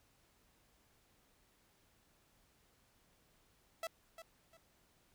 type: tone with echo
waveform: sawtooth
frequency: 659.3 Hz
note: E5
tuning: in tune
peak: -35 dBFS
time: 3.83-3.87 s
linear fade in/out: 2 ms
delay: 350 ms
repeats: 2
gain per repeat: -11 dB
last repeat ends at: 4.57 s
effects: pink hiss -72 dBFS RMS until 5.14 s